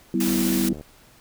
sine chord, E minor, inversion first, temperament equal with one note detuned, 192.19 / 246.9 / 329.6 Hz, G3 / B3 / E4, -34 / 0 / 0 cents, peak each -24 dBFS, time 0.14-0.73 s, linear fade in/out 2 ms
white high-pass noise, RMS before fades -29 dBFS, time 0.2-0.69 s, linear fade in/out 5 ms, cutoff 110 Hz, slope 48 dB/octave
click train, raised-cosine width 2 ms, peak -25 dBFS, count 41, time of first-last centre 0.28-0.811 s, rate 75.4 Hz
effects pink hiss -53 dBFS RMS until 1.2 s

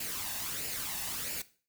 white noise with flanger, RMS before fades -37 dBFS, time 0-1.42 s, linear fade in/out 5 ms, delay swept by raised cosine 0.41 to 1.13 ms, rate 1.5 Hz, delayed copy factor +0.55, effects noise-tail reverb RT60 0.4 s tail -17 dB re dry

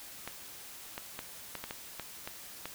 clicks, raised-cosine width 0.3 ms, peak -22 dBFS, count 9, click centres 0.276 / 0.979 / 1.191 / 1.553 / 1.64 / 1.709 / 1.997 / 2.275 / 2.656 s, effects white hiss -48 dBFS RMS until 2.74 s

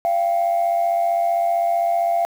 sine tone pair together, 686 / 781.5 Hz, F5 / G5, -31 / -6 cents, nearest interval major second, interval 225 cents, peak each -16 / -22 dBFS, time 0.05-2.25 s, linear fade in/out 0 ms, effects tanh soft clip ceiling -12 dBFS + 7-bit

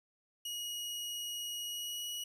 sawtooth tone with pitch glide, 2896 to 2916 Hz, F#7 to F#7, -38 to -26 cents, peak -35 dBFS, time 0.45-2.24 s, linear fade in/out 5 ms, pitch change +12 cents, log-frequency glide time 1.61-2.09 s, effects none

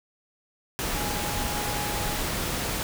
sine tone in noise, 830.6 Hz, G#5, in tune, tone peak -35 dBFS, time 0.95-2.16 s, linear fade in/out 0 ms, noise pink, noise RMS -29 dBFS, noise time 0.79-2.83 s, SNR -9 dB, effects none

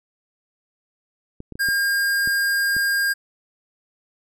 clicks, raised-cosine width 3 ms, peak -22 dBFS, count 6, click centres 1.404 / 1.523 / 1.555 / 1.687 / 2.275 / 2.766 s
square tone, 1612 Hz, G6, 48 cents sharp, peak -19 dBFS, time 1.59-3.14 s, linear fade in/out 20 ms
effects none

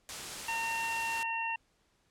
white noise, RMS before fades -40 dBFS, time 0.09-1.23 s, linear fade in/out 0 ms
harmonic tone, 912 Hz, A#5, 38 cents flat, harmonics 1 / 2 / 3, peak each -35 / -40 / -35 dBFS, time 0.48-1.56 s, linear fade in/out 5 ms
effects pink hiss -72 dBFS RMS until 2.1 s + low-pass 9000 Hz 12 dB/octave

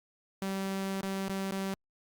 sawtooth tone with dropouts, 193.5 Hz, G3, 22 cents flat, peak -28 dBFS, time 0.42-1.74 s, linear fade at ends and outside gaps 0 ms, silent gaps 1.01-1.032 / 1.281-1.296 / 1.509-1.522 s, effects Opus 48 kbps

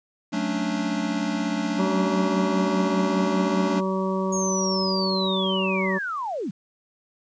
square chord, D major seventh, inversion first, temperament equal, 185 / 220 / 277.2 / 293.7 Hz, F#3 / A3 / C#4 / D4, 0 / 0 / 0 / 0 cents, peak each -31 / -29 / -32 / -29 dBFS, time 0.32-3.81 s, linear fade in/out 20 ms
harmonic tone, 190 Hz, F#3, 46 cents sharp, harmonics 1 / 2 / 3 / 5 / 6, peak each -25 / -28 / -30 / -32 / -33 dBFS, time 1.78-5.99 s, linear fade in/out 20 ms
sine linear sweep, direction down, 6645 to 150 Hz, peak -26 dBFS, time 4.32-6.51 s, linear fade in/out 10 ms
effects resampled to 16000 Hz + 9-bit

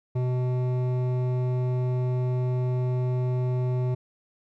sine tone with hard clipping, 125.8 Hz, B2, 32 cents sharp, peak -25 dBFS, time 0.15-3.95 s, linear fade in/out 10 ms, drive 12 dB, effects none

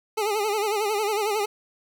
25% pulse tone with vibrato, 420 Hz, G#4, 19 cents sharp, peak -19 dBFS, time 0.17-1.46 s, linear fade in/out 10 ms, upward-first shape sine, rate 11 Hz, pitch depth 88 cents each way, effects 10-bit

